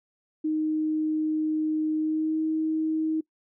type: tone with pitch glide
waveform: sine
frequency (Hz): 310.7 to 315.6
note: D#4 to D#4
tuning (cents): -2 to +25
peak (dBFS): -23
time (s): 0.44-3.21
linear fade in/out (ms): 10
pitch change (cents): +27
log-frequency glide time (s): 1.97-2.4
effects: noise-tail reverb RT60 0.1 s tail -22 dB re dry